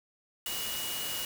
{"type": "tone in noise", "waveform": "sine", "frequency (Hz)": 2903, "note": "F#7", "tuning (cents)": -34, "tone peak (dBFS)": -38, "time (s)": [0.46, 1.25], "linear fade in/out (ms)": 2, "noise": "white", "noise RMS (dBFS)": -36, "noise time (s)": [0.46, 1.25], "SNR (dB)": -5, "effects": []}